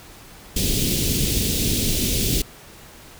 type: band-stop noise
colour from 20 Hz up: pink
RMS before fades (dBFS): -21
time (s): 0.56-2.42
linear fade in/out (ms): 5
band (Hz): 410 to 2900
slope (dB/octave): 24
effects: pink hiss -44 dBFS RMS until 3.19 s